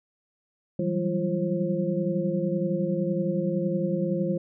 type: tone cluster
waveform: sine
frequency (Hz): 164 / 185.9 / 196.7 / 344.1 / 533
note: E3 / F#3 / G3 / F4 / C5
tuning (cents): -9 / +8 / +6 / -26 / +32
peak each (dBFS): -30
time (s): 0.79-4.38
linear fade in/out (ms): 5
effects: none